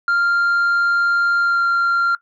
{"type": "tone with pitch glide", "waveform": "sine", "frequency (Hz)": [1394, 1384.4], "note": ["F6", "F6"], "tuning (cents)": [-4, -16], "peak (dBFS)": -11, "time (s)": [0.08, 2.15], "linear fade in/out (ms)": 2, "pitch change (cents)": -12, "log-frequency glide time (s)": [1.4, 1.62], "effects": ["noise-tail reverb RT60 0.1 s tail -19 dB re dry", "tanh soft clip ceiling -13 dBFS"]}